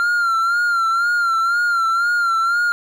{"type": "tone with vibrato", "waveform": "triangle", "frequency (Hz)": 1383, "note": "F6", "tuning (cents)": -17, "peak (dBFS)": -13, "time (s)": [0, 2.72], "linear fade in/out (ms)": 0, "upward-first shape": "sine", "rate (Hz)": 2, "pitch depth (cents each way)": 58, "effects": []}